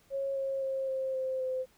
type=tone with pitch steps; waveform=sine; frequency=547 / 540.7 / 534.5 / 528.4 / 522.3 / 516.3 Hz; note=C#5 / C#5 / C5 / C5 / C5 / C5; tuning=-23 / -43 / +37 / +17 / -3 / -23 cents; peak=-30 dBFS; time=0.1-1.66 s; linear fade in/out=50 ms; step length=260 ms; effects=pink hiss -65 dBFS RMS until 1.77 s